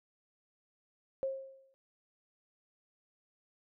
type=tone with exponential decay; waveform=sine; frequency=536 Hz; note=C5; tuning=42 cents sharp; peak=-29 dBFS; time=1.23-1.74 s; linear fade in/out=0 ms; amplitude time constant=110 ms; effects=none